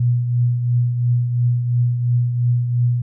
sine tone with tremolo, 121.4 Hz, B2, 29 cents flat, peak -12 dBFS, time 0-3.02 s, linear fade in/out 5 ms, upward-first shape triangle, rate 2.9 Hz, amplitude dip 55%, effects none

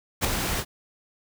pink noise with ADSR envelope, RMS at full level -20 dBFS, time 0.21-0.65 s, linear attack 37 ms, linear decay 4 ms, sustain -7 dB, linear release 59 ms, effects none

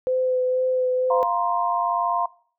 sine tone with vibrato, 510 Hz, C5, 44 cents flat, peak -19 dBFS, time 0.07-1.23 s, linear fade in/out 0 ms, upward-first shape sine, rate 2.1 Hz, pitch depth 13 cents each way
sine chord, F suspended fourth, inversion none, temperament equal with one note detuned, 698.5 / 945.3 / 1046.5 Hz, F5 / Bb5 / C6, 0 / +24 / 0 cents, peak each -24 dBFS, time 1.1-2.26 s, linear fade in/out 5 ms
effects noise-tail reverb RT60 0.5 s tail -22 dB re dry

